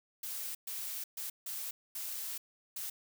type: noise bursts at uneven times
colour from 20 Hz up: blue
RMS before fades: -40 dBFS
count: 6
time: 0.23-0.55 / 0.67-1.04 / 1.17-1.3 / 1.46-1.71 / 1.95-2.38 / 2.76-2.9 s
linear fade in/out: 5 ms
effects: none